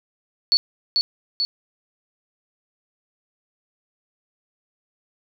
sine tone with echo, 4435 Hz, C#8, in tune, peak -13 dBFS, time 0.52-0.57 s, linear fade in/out 0 ms, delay 440 ms, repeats 2, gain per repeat -3 dB, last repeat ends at 1.45 s, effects none

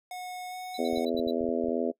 square tone with pitch glide, 729 to 736.2 Hz, F#5 to F#5, -26 to -9 cents, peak -37 dBFS, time 0.11-1.05 s, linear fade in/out 2 ms, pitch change +17 cents, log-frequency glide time 0.49-0.55 s
triangle tone bursts, 3951 Hz, B7, in tune, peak -37 dBFS, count 6, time 0.74-1.309 s, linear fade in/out 5 ms, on 34 ms, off 73 ms
harmonic tone, 83 Hz, E2, 12 cents sharp, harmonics 3 / 4 / 5 / 6 / 7 / 8, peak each -31 / -34 / -32 / -34 / -34 / -35 dBFS, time 0.78-1.92 s, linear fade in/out 20 ms
clicks, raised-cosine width 5 ms, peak -35 dBFS, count 10, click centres 0.931 / 0.976 / 1.146 / 1.194 / 1.269 / 1.41 / 1.442 / 1.489 / 1.641 / 1.686 s
effects noise-tail reverb RT60 0.1 s tail -22 dB re dry

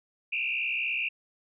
sine tone with frequency modulation, 2567 Hz, E7, 47 cents flat, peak -27 dBFS, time 0.32-1.09 s, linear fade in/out 10 ms, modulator 64.1 Hz, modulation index 3.4, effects none

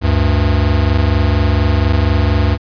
square tone pair together, 72.17 / 96.4 Hz, D2 / G2, -30 / -28 cents, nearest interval perfect fourth, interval 502 cents, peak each -14 dBFS, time 0.01-2.58 s, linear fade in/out 50 ms, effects resampled to 11025 Hz

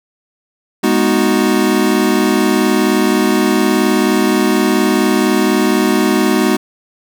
square chord, G# minor seventh, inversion none, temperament equal, 207.7 / 246.9 / 311.1 / 370 Hz, G#3 / B3 / D#4 / F#4, 0 / 0 / 0 / 0 cents, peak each -17 dBFS, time 0.83-6.57 s, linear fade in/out 10 ms, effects none

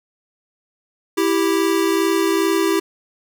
square tone pair together, 329.6 / 392 Hz, E4 / G4, 0 / 0 cents, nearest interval minor third, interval 300 cents, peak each -19 dBFS, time 1.17-2.8 s, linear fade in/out 10 ms, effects none

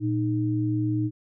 sine tone pair together, 116.41 / 309 Hz, A#2 / D#4, -2 / -12 cents, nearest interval octave + perfect fourth, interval 1690 cents, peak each -25 dBFS, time 0-1.11 s, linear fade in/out 50 ms, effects none

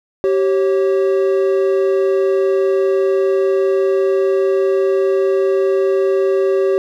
triangle tone pair together, 387 / 546.8 Hz, G4 / C#5, -22 / -24 cents, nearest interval tritone, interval 598 cents, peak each -11 / -17 dBFS, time 0.24-6.78 s, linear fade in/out 0 ms, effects none

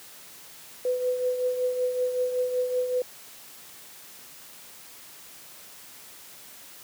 sine tone with tremolo, 501 Hz, B4, 25 cents sharp, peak -21 dBFS, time 0.85-3.02 s, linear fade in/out 2 ms, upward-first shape triangle, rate 5.3 Hz, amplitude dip 60%, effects white hiss -47 dBFS RMS until 6.83 s + high-pass 100 Hz 12 dB/octave

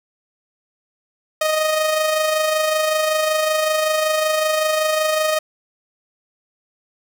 sawtooth tone with amplitude modulation, 622.3 Hz, D#5, in tune, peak -11 dBFS, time 1.41-5.39 s, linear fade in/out 5 ms, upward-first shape sine, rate 25.3 Hz, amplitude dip 40%, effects none

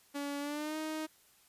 sawtooth tone with pitch glide, 284.7 to 312.3 Hz, C#4 to D#4, +46 to +7 cents, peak -32 dBFS, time 0.14-1.07 s, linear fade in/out 20 ms, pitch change +161 cents, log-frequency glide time 0.39-0.77 s, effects white hiss -65 dBFS RMS until 1.48 s + resampled to 32000 Hz

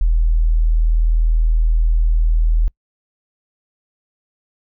sine tone, 40.27 Hz, E1, 40 cents flat, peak -11 dBFS, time 0.01-2.68 s, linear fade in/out 0 ms, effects noise-tail reverb RT60 0.1 s tail -26 dB re dry

